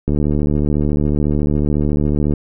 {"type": "click train", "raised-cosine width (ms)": 3, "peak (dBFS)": -5, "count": 168, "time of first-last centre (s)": [0.08, 2.337], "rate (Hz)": 74, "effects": []}